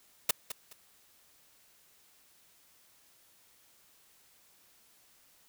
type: noise with echo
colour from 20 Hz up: white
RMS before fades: -25 dBFS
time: 0.29-0.31 s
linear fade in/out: 5 ms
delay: 210 ms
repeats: 2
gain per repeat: -12 dB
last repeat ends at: 0.73 s
effects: white hiss -64 dBFS RMS until 5.48 s